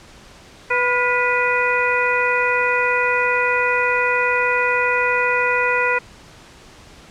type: harmonic tone with a mistuned harmonic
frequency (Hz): 493.9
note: B4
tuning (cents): 0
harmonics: 1 / 2 / 3 / 4 / 5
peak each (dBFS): -22 / -22 / -22 / -22 / -22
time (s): 0.7-5.99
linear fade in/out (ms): 10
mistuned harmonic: 3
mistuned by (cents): -55
effects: pink hiss -44 dBFS RMS until 7.1 s + low-pass 7000 Hz 12 dB/octave